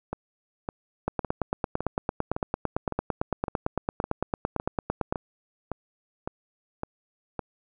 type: two click trains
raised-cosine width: 1 ms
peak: -16 / -11 dBFS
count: 14 / 37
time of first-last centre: 0.13-7.393 / 1.08-5.125 s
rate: 1.79 / 8.9 Hz
effects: none